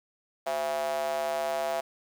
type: tone with high-pass filter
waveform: square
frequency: 74.6 Hz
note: D2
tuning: 28 cents sharp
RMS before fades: -30 dBFS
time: 0.46-1.81 s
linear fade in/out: 10 ms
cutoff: 660 Hz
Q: 5.4
effects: 9-bit